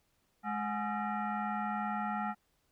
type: tone with frequency modulation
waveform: sine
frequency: 312.8 Hz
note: D#4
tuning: 9 cents sharp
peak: -32 dBFS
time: 0.43-2.35 s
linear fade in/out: 50 ms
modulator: 523 Hz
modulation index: 2.4
effects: pink hiss -75 dBFS RMS until 2.71 s